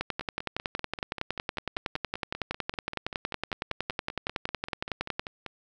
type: two click trains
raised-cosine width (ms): 0.3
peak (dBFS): -13 / -20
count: 57 / 28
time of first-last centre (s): 0.01-5.195 / 0.21-5.463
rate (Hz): 10.8 / 5.14
effects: none